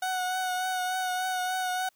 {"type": "tone with vibrato", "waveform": "30% pulse", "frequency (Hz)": 739, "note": "F#5", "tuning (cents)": -2, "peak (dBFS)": -25, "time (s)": [0.02, 1.89], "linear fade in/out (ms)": 5, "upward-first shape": "triangle", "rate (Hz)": 3.4, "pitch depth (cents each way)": 26, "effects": ["white hiss -69 dBFS RMS until 1.95 s"]}